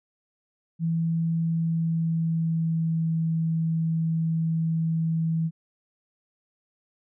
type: tone with pitch glide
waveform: sine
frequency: 164.81 to 162.63 Hz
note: E3 to E3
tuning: 0 to -23 cents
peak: -22 dBFS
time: 0.79-5.51 s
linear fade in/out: 50 ms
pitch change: -23 cents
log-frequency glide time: 1.36-3.13 s
effects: none